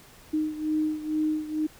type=beating tone pair; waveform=sine; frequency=308 / 310.2 Hz; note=D#4 / D#4; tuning=-17 / -5 cents; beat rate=2.2 Hz; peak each=-26 / -30 dBFS; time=0.33-1.67 s; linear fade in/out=10 ms; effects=pink hiss -52 dBFS RMS until 1.79 s